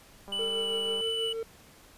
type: click train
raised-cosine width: 1 ms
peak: -32 dBFS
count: 146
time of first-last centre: 0.28-1.009 s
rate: 199 Hz
type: tone with vibrato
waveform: triangle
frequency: 2974 Hz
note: F#7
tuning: 8 cents sharp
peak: -28 dBFS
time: 0.32-1.33 s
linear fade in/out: 5 ms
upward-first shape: sine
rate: 1.7 Hz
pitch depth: 9 cents each way
type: tone with tremolo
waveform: triangle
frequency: 452.2 Hz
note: A4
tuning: 47 cents sharp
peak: -28 dBFS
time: 0.39-1.43 s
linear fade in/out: 2 ms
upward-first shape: triangle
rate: 6.2 Hz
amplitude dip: 55%
effects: pink hiss -55 dBFS RMS until 1.97 s + resampled to 32000 Hz